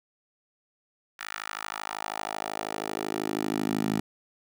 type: tone with high-pass filter sweep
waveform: 10% pulse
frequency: 52.8 Hz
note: G#1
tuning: 29 cents sharp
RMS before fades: -32 dBFS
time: 1.19-4 s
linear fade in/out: 5 ms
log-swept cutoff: 1600 to 200 Hz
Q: 1.9
effects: none